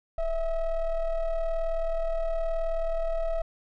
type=ring-modulated tone; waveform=triangle; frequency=319.5 Hz; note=D#4; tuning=46 cents sharp; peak=-20 dBFS; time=0.18-3.42 s; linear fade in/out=5 ms; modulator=339 Hz; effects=none